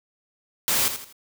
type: noise with echo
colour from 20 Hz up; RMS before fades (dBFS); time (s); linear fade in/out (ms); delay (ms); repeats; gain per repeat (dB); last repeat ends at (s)
white; -22; 0.68-0.88; 0; 82; 3; -9; 1.126
effects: none